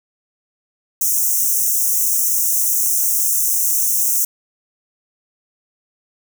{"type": "high-pass noise", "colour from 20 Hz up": "white", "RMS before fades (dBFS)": -17, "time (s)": [1.01, 4.25], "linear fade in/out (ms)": 5, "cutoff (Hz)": 5700, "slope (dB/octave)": 96, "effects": []}